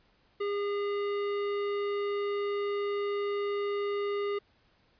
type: tone with hard clipping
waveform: triangle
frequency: 406.5 Hz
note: G#4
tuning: 37 cents flat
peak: -31 dBFS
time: 0.4-4.39 s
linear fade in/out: 10 ms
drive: 18 dB
effects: pink hiss -67 dBFS RMS until 4.99 s + resampled to 11025 Hz